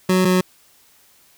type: tone pair in turn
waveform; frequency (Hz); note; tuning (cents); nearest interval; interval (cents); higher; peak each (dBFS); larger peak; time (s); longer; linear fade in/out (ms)
25% pulse; 185 / 183.62; F#3 / F#3; 0 / -13; unison; 13; first; -10; neither; 0.09-0.25 / 0.25-0.41; neither; 5
effects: white hiss -54 dBFS RMS until 1.37 s